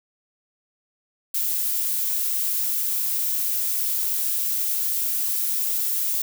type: noise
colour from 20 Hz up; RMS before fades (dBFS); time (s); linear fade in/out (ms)
violet; -24; 1.34-6.22; 5
effects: none